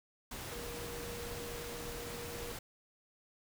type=tone in noise; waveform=sine; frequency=474.8 Hz; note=A#4; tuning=32 cents sharp; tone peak=-45 dBFS; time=0.52-2.52 s; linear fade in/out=5 ms; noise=pink; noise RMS=-44 dBFS; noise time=0.31-2.59 s; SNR=-4 dB; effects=none